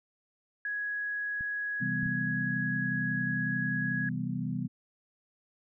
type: tone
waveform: sine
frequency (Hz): 1668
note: G#6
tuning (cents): +7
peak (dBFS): -31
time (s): 0.65-4.09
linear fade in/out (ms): 2
type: clicks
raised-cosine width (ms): 5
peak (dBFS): -33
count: 3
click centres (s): 1.409 / 2.031 / 2.062
type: chord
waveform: sine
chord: C major seventh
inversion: none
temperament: equal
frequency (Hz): 130.81 / 164.81 / 196 / 246.9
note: C3 / E3 / G3 / B3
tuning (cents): 0 / 0 / 0 / 0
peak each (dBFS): -36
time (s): 1.8-4.68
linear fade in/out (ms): 20
effects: none